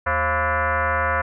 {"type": "tone with frequency modulation", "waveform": "sine", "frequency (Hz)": 227.9, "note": "A#3", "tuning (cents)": -39, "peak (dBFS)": -18, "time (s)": [0.06, 1.22], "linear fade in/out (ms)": 10, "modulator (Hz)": 307, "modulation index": 5.3, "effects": []}